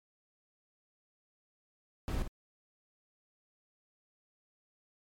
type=noise with echo; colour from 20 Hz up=brown; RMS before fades=-33 dBFS; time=2.08-2.22 s; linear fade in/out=0 ms; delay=55 ms; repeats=1; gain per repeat=-8 dB; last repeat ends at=2.275 s; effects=MP3 64 kbps